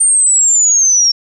sine linear sweep, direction down, 8870 to 5450 Hz, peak -7 dBFS, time 0-1.12 s, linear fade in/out 10 ms, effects none

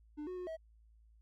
triangle tone with pitch steps, 298.8 / 365.8 / 361.8 / 644 Hz, D4 / F#4 / F#4 / E5, +30 / -20 / -39 / -41 cents, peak -38 dBFS, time 0.17-0.57 s, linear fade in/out 20 ms, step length 100 ms, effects added 55 Hz sine -61 dBFS peak until 1.21 s

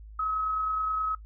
sine tone with amplitude modulation, 1280 Hz, D#6, 49 cents sharp, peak -25 dBFS, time 0.19-1.15 s, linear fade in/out 5 ms, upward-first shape sine, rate 29.5 Hz, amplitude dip 25%, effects noise-tail reverb RT60 0.1 s tail -18 dB re dry + added 53 Hz sine -43 dBFS peak until 1.25 s

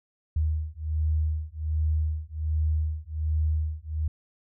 sine beating tone pair, 77.1 / 78.4 Hz, D#2 / D#2, -15 / +14 cents, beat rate 1.3 Hz, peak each -27 dBFS, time 0.36-4.08 s, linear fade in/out 5 ms, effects none

